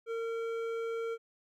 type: tone with hard clipping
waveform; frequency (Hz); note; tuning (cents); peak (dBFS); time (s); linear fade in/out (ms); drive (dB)
triangle; 457.3; A#4; -33; -35; 0.06-1.18; 50; 14
effects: none